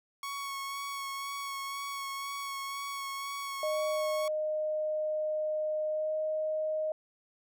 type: tone with vibrato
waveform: sawtooth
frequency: 1108.7 Hz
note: C#6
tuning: in tune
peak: -32 dBFS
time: 0.23-4.28 s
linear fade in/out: 2 ms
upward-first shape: sine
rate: 2 Hz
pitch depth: 17 cents each way
type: tone with pitch glide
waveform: sine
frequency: 616 to 622.1 Hz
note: D#5 to D#5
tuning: -17 to 0 cents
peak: -29 dBFS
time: 3.63-6.92 s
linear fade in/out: 2 ms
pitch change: +17 cents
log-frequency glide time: 5.89-6.14 s
effects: none